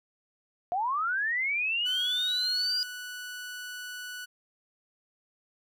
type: linear sweep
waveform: sine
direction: up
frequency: 683 to 4887 Hz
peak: -26 dBFS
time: 0.72-2.83 s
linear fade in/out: 0 ms
type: tone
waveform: sawtooth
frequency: 1480 Hz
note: F#6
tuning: in tune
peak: -34 dBFS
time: 1.85-4.26 s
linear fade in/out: 20 ms
effects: none